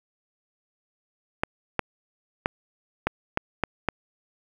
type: clicks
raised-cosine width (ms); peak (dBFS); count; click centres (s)
0.5; -7; 7; 1.435 / 1.793 / 2.459 / 3.07 / 3.374 / 3.637 / 3.887
effects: 7-bit